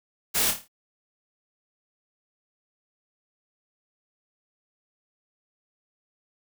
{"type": "noise with echo", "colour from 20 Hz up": "white", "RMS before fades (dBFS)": -24, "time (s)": [0.34, 0.52], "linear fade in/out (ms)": 20, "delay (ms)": 27, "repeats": 6, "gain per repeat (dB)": -6, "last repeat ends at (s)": 0.682, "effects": []}